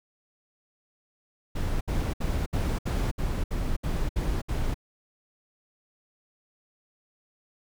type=noise bursts; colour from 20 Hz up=brown; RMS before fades=-27 dBFS; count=10; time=1.55-4.744 s; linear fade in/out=10 ms; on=260 ms; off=66 ms; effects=none